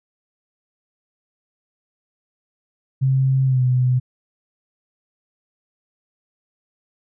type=tone with pitch glide; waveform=sine; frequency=133 to 126.41 Hz; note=C3 to B2; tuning=+29 to +41 cents; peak=-14 dBFS; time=3.01-4 s; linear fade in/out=20 ms; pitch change=-88 cents; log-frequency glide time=3.45-3.63 s; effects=none